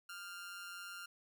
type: tone with amplitude modulation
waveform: sawtooth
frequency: 1396.9 Hz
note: F6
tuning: in tune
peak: -40 dBFS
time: 0.09-1.06 s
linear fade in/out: 5 ms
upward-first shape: sine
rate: 183 Hz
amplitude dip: 55%
effects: none